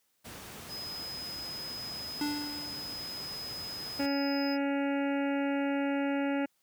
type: noise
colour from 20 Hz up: pink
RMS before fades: -45 dBFS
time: 0.24-4.07 s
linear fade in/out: 20 ms
type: tone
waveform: triangle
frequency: 5050 Hz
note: D#8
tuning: 25 cents sharp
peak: -37 dBFS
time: 0.68-4.58 s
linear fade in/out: 50 ms
type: tone with exponential decay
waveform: square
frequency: 293.7 Hz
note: D4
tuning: in tune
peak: -29 dBFS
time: 2.21-3.18 s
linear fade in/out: 2 ms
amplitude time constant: 210 ms
type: harmonic tone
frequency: 279.8 Hz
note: C#4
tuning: 16 cents sharp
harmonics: 1 / 2 / 3 / 5 / 6 / 7 / 8 / 9 / 10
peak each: -29 / -35 / -39 / -43 / -45 / -46 / -47 / -48 / -49 dBFS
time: 3.99-6.46 s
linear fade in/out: 10 ms
effects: white hiss -74 dBFS RMS until 6.62 s + high-pass 80 Hz 12 dB/octave